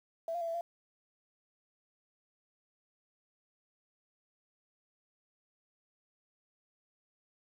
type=tone with pitch steps; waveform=sine; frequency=662 / 695 / 670 / 665 / 685 Hz; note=E5 / F5 / E5 / E5 / F5; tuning=+7 / -9 / +28 / +15 / -34 cents; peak=-33 dBFS; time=0.28-0.61 s; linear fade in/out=2 ms; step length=66 ms; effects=10-bit